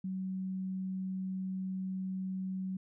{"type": "tone", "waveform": "sine", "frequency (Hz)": 188.3, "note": "F#3", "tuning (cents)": 31, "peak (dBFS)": -34, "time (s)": [0.04, 2.77], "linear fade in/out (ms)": 5, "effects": []}